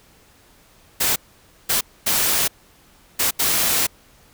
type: noise bursts at uneven times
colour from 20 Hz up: white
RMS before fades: -19 dBFS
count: 5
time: 1-1.16 / 1.69-1.81 / 2.06-2.48 / 3.19-3.31 / 3.39-3.87 s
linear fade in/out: 10 ms
effects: pink hiss -53 dBFS RMS until 4.33 s

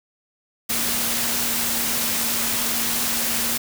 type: tone in noise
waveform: sine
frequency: 233.1 Hz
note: A#3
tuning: in tune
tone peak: -34 dBFS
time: 0.69-3.58 s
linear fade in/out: 10 ms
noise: white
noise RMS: -23 dBFS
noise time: 0.69-3.58 s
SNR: -14 dB
effects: none

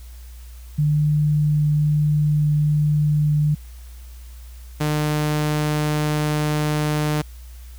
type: tone pair in turn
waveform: sine / sawtooth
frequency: 149.8 / 150.84 Hz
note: D3 / D3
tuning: +35 / +47 cents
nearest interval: unison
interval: 12 cents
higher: second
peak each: -15 dBFS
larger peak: neither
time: 0.78-3.55 / 4.8-7.22 s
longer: first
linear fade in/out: 10 ms
effects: added 60 Hz sine -36 dBFS peak until 7.78 s + white hiss -51 dBFS RMS until 7.78 s

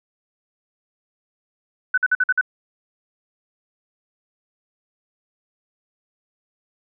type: tone bursts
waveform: sine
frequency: 1500 Hz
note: F#6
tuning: 23 cents sharp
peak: -14 dBFS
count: 6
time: 1.94-2.412 s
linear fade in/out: 5 ms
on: 37 ms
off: 50 ms
effects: none

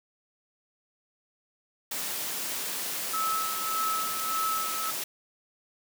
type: high-pass noise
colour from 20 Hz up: white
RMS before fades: -33 dBFS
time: 1.91-5.04 s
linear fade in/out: 5 ms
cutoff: 170 Hz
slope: 12 dB/octave
type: tone with tremolo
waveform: sine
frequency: 1300 Hz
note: E6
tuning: 24 cents flat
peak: -26 dBFS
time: 3.13-4.91 s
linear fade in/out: 10 ms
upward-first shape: sine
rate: 1.7 Hz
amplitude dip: 60%
effects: none

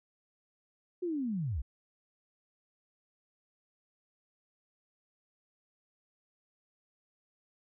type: linear sweep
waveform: sine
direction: down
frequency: 370 to 51.91 Hz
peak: -31 dBFS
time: 1.02-1.62 s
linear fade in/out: 10 ms
effects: none

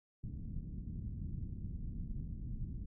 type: low-pass noise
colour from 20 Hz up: pink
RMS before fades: -42 dBFS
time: 0.23-2.86 s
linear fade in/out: 10 ms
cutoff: 210 Hz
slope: 24 dB/octave
effects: none

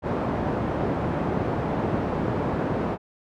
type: band-pass noise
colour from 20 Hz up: pink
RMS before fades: -26 dBFS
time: 0.02-2.98 s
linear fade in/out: 50 ms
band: 110 to 880 Hz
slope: 12 dB/octave
effects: none

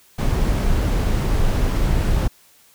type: noise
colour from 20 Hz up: brown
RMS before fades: -18 dBFS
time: 0.18-2.28 s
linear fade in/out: 10 ms
effects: white hiss -53 dBFS RMS until 2.74 s

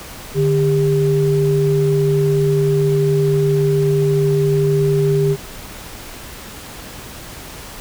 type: tone pair together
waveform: sine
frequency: 148.11 / 400 Hz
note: D3 / G4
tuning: +15 / +35 cents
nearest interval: octave + perfect fourth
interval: 1720 cents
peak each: -15 dBFS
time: 0.34-5.37 s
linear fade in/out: 50 ms
effects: pink hiss -34 dBFS RMS until 7.8 s

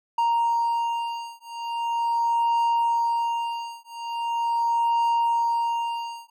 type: beating tone pair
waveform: triangle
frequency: 932.3 / 932.71 Hz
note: A#5 / A#5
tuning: 0 / +1 cents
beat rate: 0.41 Hz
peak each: -23 dBFS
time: 0.18-6.3 s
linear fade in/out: 5 ms
effects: none

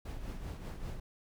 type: noise with tremolo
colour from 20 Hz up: brown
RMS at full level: -38 dBFS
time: 0.05-1 s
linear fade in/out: 5 ms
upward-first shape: triangle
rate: 5.1 Hz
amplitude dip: 60%
effects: none

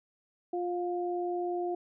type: tone pair together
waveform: sine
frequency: 352.1 / 707 Hz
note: F4 / F5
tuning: +14 / +21 cents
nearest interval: octave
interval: 1207 cents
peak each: -31 / -35 dBFS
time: 0.53-1.75 s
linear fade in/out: 5 ms
effects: none

